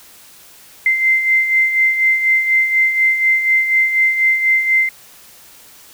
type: beating tone pair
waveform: sine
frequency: 2077 / 2081.1 Hz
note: C7 / C7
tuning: -13 / -10 cents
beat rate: 4.1 Hz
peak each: -20 / -12 dBFS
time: 0.86-4.89 s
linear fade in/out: 2 ms
effects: white hiss -43 dBFS RMS until 5.93 s